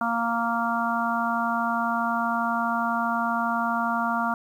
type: harmonic tone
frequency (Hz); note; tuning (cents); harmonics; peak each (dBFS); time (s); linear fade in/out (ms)
232.4; A#3; -5; 1 / 3 / 4 / 5 / 6; -29 / -29 / -29 / -29 / -29; 0.01-4.34; 2
effects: 9-bit